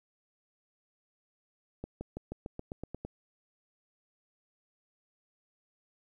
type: accelerating click train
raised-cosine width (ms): 2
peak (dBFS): -25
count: 10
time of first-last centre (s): 1.84-3.05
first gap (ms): 170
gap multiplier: 0.94
effects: 11-bit